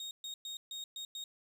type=tone bursts at uneven times; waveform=35% pulse; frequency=3725 Hz; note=A#7; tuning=2 cents flat; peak=-38 dBFS; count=6; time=0-0.11 / 0.24-0.34 / 0.45-0.57 / 0.71-0.84 / 0.96-1.05 / 1.15-1.24 s; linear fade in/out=2 ms; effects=resampled to 32000 Hz + 11-bit